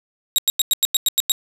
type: tone bursts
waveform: 20% pulse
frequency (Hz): 3795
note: A#7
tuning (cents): +30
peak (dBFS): -8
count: 9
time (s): 0.36-1.319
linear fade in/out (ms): 0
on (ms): 23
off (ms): 94
effects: none